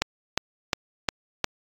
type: click train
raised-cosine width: 0.2 ms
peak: -4 dBFS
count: 5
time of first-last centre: 0.02-1.443 s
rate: 2.81 Hz
effects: AAC 64 kbps